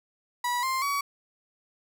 35% pulse tone with pitch steps, 974 / 1050 / 1131.8 Hz, B5 / C6 / C#6, -24 / +6 / +36 cents, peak -24 dBFS, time 0.44-1.01 s, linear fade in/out 5 ms, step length 190 ms, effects none

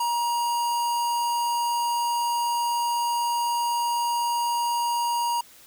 square tone with notch filter, 948 Hz, A#5, 29 cents sharp, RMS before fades -25 dBFS, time 0-5.41 s, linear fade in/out 5 ms, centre 2300 Hz, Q 1.7, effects white hiss -51 dBFS RMS until 5.66 s

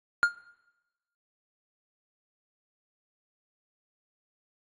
triangle tone with exponential decay, 1412 Hz, F6, 19 cents sharp, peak -13 dBFS, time 0.23-0.36 s, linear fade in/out 0 ms, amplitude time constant 27 ms, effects noise-tail reverb RT60 1.0 s tail -21 dB re dry + AAC 32 kbps

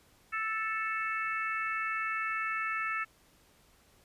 harmonic tone, 440 Hz, A4, in tune, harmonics 3 / 4 / 5 / 6, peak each -34 / -36 / -38 / -40 dBFS, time 0.32-3.05 s, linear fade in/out 20 ms, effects pink hiss -64 dBFS RMS until 4.04 s + resampled to 32000 Hz

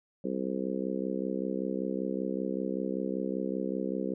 harmonic tone, 65.2 Hz, C2, 5 cents flat, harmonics 3 / 4 / 5 / 6 / 7 / 8, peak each -35 / -36 / -37 / -38 / -38 / -39 dBFS, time 0.24-4.14 s, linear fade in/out 5 ms, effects none

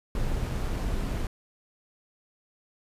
brown noise with amplitude modulation, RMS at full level -27 dBFS, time 0.15-1.27 s, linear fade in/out 2 ms, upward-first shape sine, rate 181 Hz, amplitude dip 35%, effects resampled to 32000 Hz

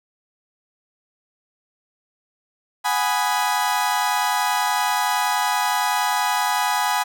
35% pulse chord, G# minor seventh, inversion third, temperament equal, 740 / 830.6 / 987.8 / 1244.5 Hz, F#5 / G#5 / B5 / D#6, 0 / 0 / 0 / 0 cents, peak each -25 / -21 / -22 / -26 dBFS, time 2.84-7.04 s, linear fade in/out 20 ms, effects none

